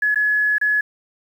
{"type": "tone with dropouts", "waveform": "sine", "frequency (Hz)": 1697, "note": "G#6", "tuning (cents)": 37, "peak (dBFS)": -15, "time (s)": [0.02, 0.81], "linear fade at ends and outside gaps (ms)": 5, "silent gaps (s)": [[0.146, 0.157], [0.583, 0.612]], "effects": ["8-bit"]}